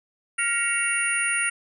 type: tone cluster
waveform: sine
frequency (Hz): 1405 / 1907 / 2226 / 2750 / 9560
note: F6 / A#6 / C#7 / F7 / D9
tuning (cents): +10 / +39 / +7 / -27 / +30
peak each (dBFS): -28 / -28 / -29 / -28 / -26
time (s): 0.38-1.5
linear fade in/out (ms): 10
effects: tanh soft clip ceiling -10 dBFS